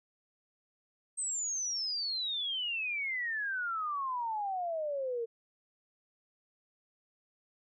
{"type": "exponential sweep", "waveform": "sine", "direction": "down", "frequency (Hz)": [8372, 451.9], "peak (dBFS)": -32, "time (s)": [1.17, 5.26], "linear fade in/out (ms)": 20, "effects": []}